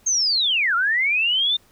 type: linear two-way sweep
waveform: sine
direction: down then up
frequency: 6500 to 1331 to 3649 Hz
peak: -17 dBFS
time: 0.06-1.57 s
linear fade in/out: 10 ms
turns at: 0.75 s
effects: pink hiss -57 dBFS RMS until 1.71 s